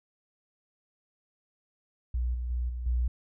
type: tone with level steps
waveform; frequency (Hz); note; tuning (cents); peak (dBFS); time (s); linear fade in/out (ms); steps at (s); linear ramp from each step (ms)
sine; 60.8; B1; -26; -26 / -30 / -27 / -32 / -24; 2.14-3.08; 5; 2.34 / 2.5 / 2.69 / 2.86; 5
effects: none